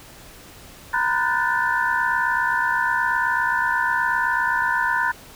sine tone cluster, 939 / 1007 / 1459 / 1518 / 1756 Hz, A#5 / B5 / F#6 / F#6 / A6, +12 / +33 / -25 / +44 / -4 cents, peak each -25 dBFS, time 0.93-5.12 s, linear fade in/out 10 ms, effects pink hiss -44 dBFS RMS until 5.35 s

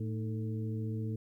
harmonic tone with a mistuned harmonic, 110.7 Hz, A2, 11 cents sharp, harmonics 1 / 2 / 3 / 4, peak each -34 / -40 / -44 / -46 dBFS, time 0-1.16 s, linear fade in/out 5 ms, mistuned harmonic 3, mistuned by -85 cents, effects 12-bit

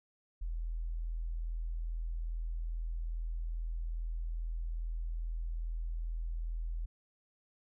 sine tone, 41.2 Hz, E1, in tune, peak -34 dBFS, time 0.41-6.86 s, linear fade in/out 10 ms, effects none

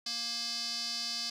square tone with band-pass filter, 234.5 Hz, A#3, 11 cents sharp, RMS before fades -36 dBFS, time 0.06-1.3 s, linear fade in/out 5 ms, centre 4800 Hz, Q 6, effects none

